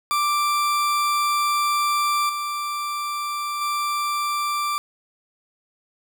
40% pulse tone with level steps, 1176 Hz, D6, 2 cents sharp, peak -18 / -24 / -21 dBFS, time 0.11-4.78 s, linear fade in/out 0 ms, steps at 2.29 / 3.61 s, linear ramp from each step 5 ms, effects none

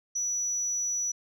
sine tone, 5900 Hz, F#8, 6 cents flat, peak -26 dBFS, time 0.15-1.12 s, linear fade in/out 10 ms, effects tanh soft clip ceiling -23 dBFS

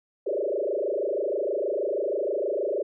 sine tone with frequency modulation, 485.7 Hz, B4, 29 cents flat, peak -24 dBFS, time 0.26-2.83 s, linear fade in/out 10 ms, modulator 26.3 Hz, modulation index 4.4, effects none

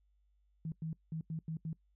sine tone bursts at uneven times, 160 Hz, D#3, 49 cents sharp, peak -36 dBFS, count 6, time 0.65-0.72 / 0.82-0.93 / 1.12-1.21 / 1.3-1.39 / 1.48-1.57 / 1.65-1.73 s, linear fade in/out 2 ms, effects noise-tail reverb RT60 0.1 s tail -21 dB re dry + added 50 Hz sine -69 dBFS peak until 1.95 s

